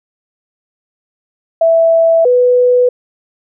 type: tone pair in turn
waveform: sine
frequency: 659.3 / 495.1 Hz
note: E5 / B4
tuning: 0 / +4 cents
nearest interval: perfect fourth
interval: 496 cents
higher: first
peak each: -6 dBFS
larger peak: neither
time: 1.61-2.25 / 2.25-2.89 s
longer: neither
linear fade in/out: 5 ms
effects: none